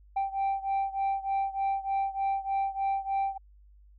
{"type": "beating tone pair", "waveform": "sine", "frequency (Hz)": [782, 785.3], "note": ["G5", "G5"], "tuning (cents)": [-4, 3], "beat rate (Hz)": 3.3, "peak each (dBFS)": [-27, -29], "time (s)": [0.16, 3.38], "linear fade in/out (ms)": 10, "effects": ["tanh soft clip ceiling -24 dBFS", "added 50 Hz sine -53 dBFS peak until 3.98 s"]}